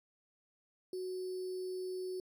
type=tone with sample-and-hold; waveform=sine; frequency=370 Hz; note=F#4; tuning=in tune; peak=-37 dBFS; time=0.93-2.2 s; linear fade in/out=2 ms; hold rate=4900 Hz; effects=resampled to 32000 Hz